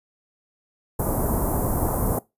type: band-stop noise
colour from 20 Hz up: pink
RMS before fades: -23 dBFS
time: 0.99-2.19 s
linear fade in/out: 5 ms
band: 990 to 11000 Hz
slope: 24 dB/octave
effects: noise-tail reverb RT60 0.2 s tail -20 dB re dry + resampled to 32000 Hz